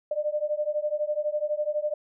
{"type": "beating tone pair", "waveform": "sine", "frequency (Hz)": [594, 606], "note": ["D5", "D#5"], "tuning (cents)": [20, -46], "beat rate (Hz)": 12, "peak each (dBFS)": -28, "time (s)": [0.11, 1.94], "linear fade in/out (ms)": 5, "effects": []}